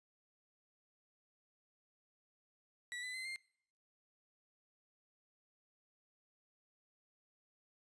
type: tone with pitch steps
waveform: 35% pulse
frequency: 1951 / 2002 / 2055 / 2109 Hz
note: B6 / B6 / C7 / C7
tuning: -22 / +23 / -32 / +13 cents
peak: -40 dBFS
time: 2.92-3.36 s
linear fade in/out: 0 ms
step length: 110 ms
effects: noise-tail reverb RT60 0.7 s tail -24 dB re dry + resampled to 22050 Hz